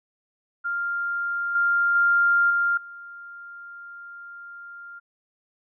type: tone with level steps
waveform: sine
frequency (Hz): 1396.9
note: F6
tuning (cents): 0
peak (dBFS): -24 / -18 / -16 / -19 / -38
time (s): 0.64-5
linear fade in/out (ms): 20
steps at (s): 1.55 / 1.95 / 2.5 / 2.77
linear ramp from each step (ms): 5
effects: none